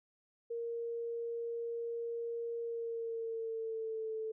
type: tone with pitch glide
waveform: sine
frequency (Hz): 466.2 to 440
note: A#4 to A4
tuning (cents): 0 to 0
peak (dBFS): -36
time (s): 0.5-4.32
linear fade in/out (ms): 10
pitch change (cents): -100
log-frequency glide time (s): 2.61-4.14
effects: none